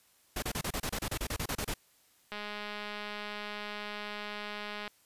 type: noise bursts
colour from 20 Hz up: pink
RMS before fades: -34 dBFS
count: 15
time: 0.36-1.74 s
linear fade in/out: 5 ms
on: 64 ms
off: 30 ms
type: click train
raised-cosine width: 0.3 ms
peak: -24 dBFS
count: 533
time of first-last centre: 2.32-4.878 s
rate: 208 Hz
effects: white hiss -66 dBFS RMS until 5.05 s + resampled to 32000 Hz